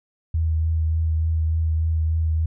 sine tone with vibrato, 80.2 Hz, E2, 47 cents flat, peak -18 dBFS, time 0.34-2.46 s, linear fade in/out 5 ms, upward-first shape triangle, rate 3.4 Hz, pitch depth 22 cents each way, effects none

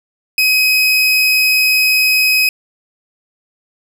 30% pulse tone, 2529 Hz, D#7, 28 cents sharp, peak -7 dBFS, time 0.38-2.49 s, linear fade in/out 2 ms, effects none

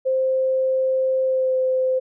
sine tone with pitch glide, 523.3 to 517.3 Hz, C5 to C5, 0 to -20 cents, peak -17 dBFS, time 0.05-2 s, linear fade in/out 20 ms, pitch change -20 cents, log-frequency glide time 1.24-1.56 s, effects none

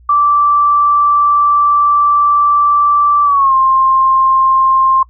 sine tone with pitch glide, 1167 to 1057.9 Hz, D6 to C6, -11 to +19 cents, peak -7 dBFS, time 0.09-5.03 s, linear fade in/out 5 ms, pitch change -170 cents, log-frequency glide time 3.24-3.54 s, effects noise-tail reverb RT60 0.1 s tail -23 dB re dry + added 60 Hz sine -40 dBFS peak until 5.09 s

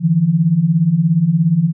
sine beating tone pair, 152 / 169 Hz, D#3 / E3, -40 / +43 cents, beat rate 17 Hz, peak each -16 / -12 dBFS, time 0-1.73 s, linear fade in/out 50 ms, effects none

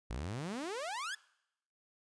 sawtooth exponential sweep, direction up, 51.4 to 1760 Hz, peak -34 dBFS, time 0.1-1.15 s, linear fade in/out 5 ms, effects noise-tail reverb RT60 0.8 s tail -22 dB re dry + resampled to 22050 Hz

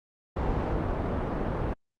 pink low-pass noise, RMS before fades -29 dBFS, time 0.36-1.74 s, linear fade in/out 10 ms, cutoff 940 Hz, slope 12 dB/octave, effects Opus 48 kbps

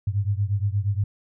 sine beating tone pair, 98 / 106.5 Hz, G2 / G#2, 0 / +44 cents, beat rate 8.5 Hz, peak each -23 / -25 dBFS, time 0.07-1.04 s, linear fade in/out 5 ms, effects none

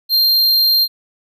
square tone, 4186 Hz, C8, in tune, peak -11 dBFS, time 0.09-0.88 s, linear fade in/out 50 ms, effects none

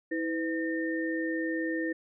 sine tone cluster, 323.7 / 504 / 1819 Hz, E4 / B4 / A#6, -31 / +35 / -43 cents, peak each -30 / -36 / -35 dBFS, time 0.11-1.93 s, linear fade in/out 10 ms, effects none

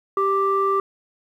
square tone with low-pass filter, 392 Hz, G4, in tune, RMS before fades -20 dBFS, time 0.17-0.8 s, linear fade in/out 2 ms, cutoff 1100 Hz, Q 5.5, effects 9-bit

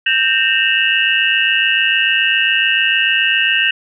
sine tone cluster, 1567 / 1838 / 2632 / 2798 / 2905 Hz, G6 / A#6 / E7 / F7 / F#7, -1 / -25 / -3 / +3 / -32 cents, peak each -18 dBFS, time 0.06-3.71 s, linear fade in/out 5 ms, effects none

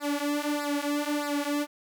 sawtooth tone with flanger, 291.4 Hz, D4, 13 cents flat, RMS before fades -29 dBFS, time 0-1.67 s, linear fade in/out 50 ms, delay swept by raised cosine 0.31 to 4.81 ms, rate 1.6 Hz, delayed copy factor -0.9, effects none

